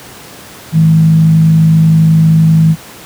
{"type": "tone with frequency modulation", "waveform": "sine", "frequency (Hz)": 160.5, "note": "E3", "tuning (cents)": -46, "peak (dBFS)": -3, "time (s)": [0.72, 2.76], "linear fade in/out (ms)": 50, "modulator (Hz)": 52.4, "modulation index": 0.33, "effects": ["pink hiss -32 dBFS RMS until 3.05 s", "high-pass 100 Hz 12 dB/octave"]}